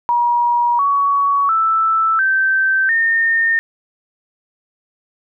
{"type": "tone with pitch steps", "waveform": "sine", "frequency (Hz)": [956, 1123.8, 1321.1, 1553, 1825.7], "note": ["A#5", "C#6", "E6", "G6", "A#6"], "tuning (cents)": [43, 23, 3, -17, -37], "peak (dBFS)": -12, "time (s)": [0.09, 3.59], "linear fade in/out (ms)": 0, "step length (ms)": 700, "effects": []}